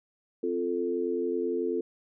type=chord; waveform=sine; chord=F major; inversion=second; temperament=equal; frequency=261.6 / 349.2 / 440 Hz; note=C4 / F4 / A4; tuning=0 / 0 / 0 cents; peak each=-34 / -30 / -30 dBFS; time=0.43-1.81 s; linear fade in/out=5 ms; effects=none